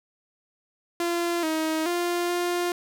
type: tone with pitch steps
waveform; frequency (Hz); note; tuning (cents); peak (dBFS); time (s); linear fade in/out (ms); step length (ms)
sawtooth; 343.7 / 316.5 / 349 / 351.5; F4 / D#4 / F4 / F4; -28 / +30 / -1 / +11; -20; 1-2.72; 2; 430
effects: none